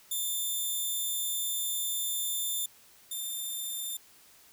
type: tone pair in turn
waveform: 5% pulse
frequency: 3558 / 3585 Hz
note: A7 / A7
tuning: +19 / +32 cents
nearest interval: unison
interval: 13 cents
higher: second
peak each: -22 / -26 dBFS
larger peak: first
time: 0.11-2.66 / 3.11-3.97 s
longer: first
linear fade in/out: 5 ms
effects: white hiss -58 dBFS RMS until 4.52 s